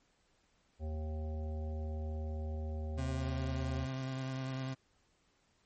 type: harmonic tone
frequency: 77.78 Hz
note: D#2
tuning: in tune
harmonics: 1 / 3 / 5 / 7 / 9 / 10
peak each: -36 / -48 / -51 / -50 / -58 / -57 dBFS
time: 0.79-3.88 s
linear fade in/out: 50 ms
type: tone with vibrato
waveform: 30% pulse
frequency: 131.7 Hz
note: C3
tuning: 12 cents sharp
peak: -34 dBFS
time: 2.97-4.75 s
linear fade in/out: 20 ms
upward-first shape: sine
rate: 10 Hz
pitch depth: 19 cents each way
effects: pink hiss -73 dBFS RMS until 5.65 s + MP3 32 kbps